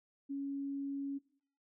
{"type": "tone", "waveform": "sine", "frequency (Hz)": 278, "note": "C#4", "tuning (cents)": 5, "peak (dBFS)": -36, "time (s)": [0.29, 1.19], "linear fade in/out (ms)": 20, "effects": ["noise-tail reverb RT60 0.5 s tail -18 dB re dry"]}